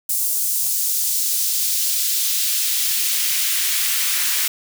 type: noise with high-pass filter sweep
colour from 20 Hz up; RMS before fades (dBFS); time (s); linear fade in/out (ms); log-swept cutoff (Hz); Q
white; -20; 0.09-4.48; 5; 8100 to 1600; 0.94
effects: none